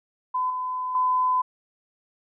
sine tone with level steps, 1012 Hz, B5, 42 cents sharp, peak -22 / -26 / -19 dBFS, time 0.34-1.42 s, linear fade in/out 10 ms, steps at 0.5 / 0.95 s, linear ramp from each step 2 ms, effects none

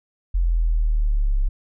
sine linear sweep, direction down, 43.65 to 33.27 Hz, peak -16 dBFS, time 0.34-1.49 s, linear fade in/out 10 ms, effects none

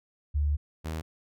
sine / sawtooth tone pair in turn, 73.3 / 79.65 Hz, D2 / D#2, -3 / +41 cents, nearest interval minor second, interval 144 cents, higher second, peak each -23 / -28 dBFS, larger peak first, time 0.34-0.57 / 0.84-1.02 s, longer first, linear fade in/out 20 ms, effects none

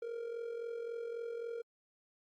triangle tone with amplitude modulation, 466.2 Hz, A#4, in tune, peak -34 dBFS, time 0.02-1.62 s, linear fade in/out 5 ms, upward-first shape sine, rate 43.7 Hz, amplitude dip 60%, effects AAC 64 kbps

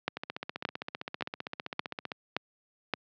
two click trains, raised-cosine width 0.3 ms, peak -12 / -19 dBFS, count 6 / 31, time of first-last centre 0.08-2.937 / 0.17-2.118 s, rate 1.75 / 15.4 Hz, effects high-pass 150 Hz 12 dB/octave + low-pass 5000 Hz 12 dB/octave

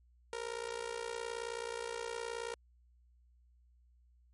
sawtooth tone with amplitude modulation, 466.2 Hz, A#4, in tune, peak -31 dBFS, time 0.33-2.54 s, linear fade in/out 0 ms, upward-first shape sine, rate 59 Hz, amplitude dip 85%, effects added 60 Hz sine -63 dBFS peak until 4.33 s + MP3 48 kbps

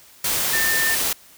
sine tone in noise, 1797 Hz, A6, 36 cents sharp, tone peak -20 dBFS, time 0.53-0.95 s, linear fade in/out 5 ms, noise white, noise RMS -22 dBFS, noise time 0.24-1.13 s, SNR -1 dB, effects white hiss -49 dBFS RMS until 1.37 s

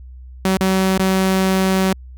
sawtooth tone with dropouts, 189.5 Hz, F#3, 42 cents sharp, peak -10 dBFS, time 0.45-1.93 s, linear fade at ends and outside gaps 2 ms, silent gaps 0.57-0.608 / 0.977-0.995 s, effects added 63 Hz sine -34 dBFS peak until 2.17 s

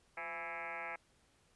sine tone with frequency modulation, 1480 Hz, F#6, in tune, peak -40 dBFS, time 0.17-0.96 s, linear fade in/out 5 ms, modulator 161 Hz, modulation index 5.6, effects pink hiss -71 dBFS RMS until 1.55 s + resampled to 24000 Hz

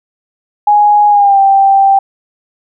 sine tone with pitch glide, 830.6 to 784.4 Hz, G#5 to G5, 0 to +1 cents, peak -4 dBFS, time 0.67-1.99 s, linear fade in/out 5 ms, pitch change -99 cents, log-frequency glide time 1.09-1.39 s, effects none

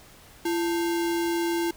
sine tone with sample-and-hold, 338.8 Hz, E4, 48 cents sharp, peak -23 dBFS, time 0.45-1.71 s, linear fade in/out 5 ms, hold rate 1225 Hz, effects pink hiss -51 dBFS RMS until 1.76 s

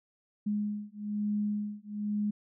sine beating tone pair, 207.7 / 208.8 Hz, G#3 / G#3, 0 / +10 cents, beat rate 1.1 Hz, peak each -33 / -33 dBFS, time 0.46-2.31 s, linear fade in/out 10 ms, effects none

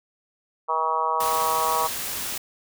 harmonic tone, 160 Hz, D#3, 49 cents sharp, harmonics 3 / 4 / 5 / 6 / 7 / 8, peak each -32 / -32 / -30 / -25 / -25 / -33 dBFS, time 0.68-1.88 s, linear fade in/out 20 ms
white noise, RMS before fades -30 dBFS, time 1.2-2.38 s, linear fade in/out 5 ms
effects none

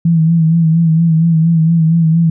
sine tone with vibrato, 163.7 Hz, E3, 12 cents flat, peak -7 dBFS, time 0.05-2.3 s, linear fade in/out 5 ms, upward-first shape sine, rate 4.3 Hz, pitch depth 51 cents each way, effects none

